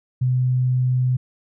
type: tone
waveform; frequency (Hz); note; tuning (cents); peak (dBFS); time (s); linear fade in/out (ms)
sine; 126.9; B2; +47; -16; 0.21-1.17; 10
effects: none